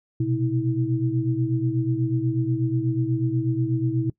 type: tone cluster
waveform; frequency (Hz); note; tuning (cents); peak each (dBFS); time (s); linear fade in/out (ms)
sine; 121.2 / 129.4 / 323.5; B2 / C3 / E4; -32 / -19 / -32; -25; 0.2-4.1; 5
effects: noise-tail reverb RT60 0.1 s tail -22 dB re dry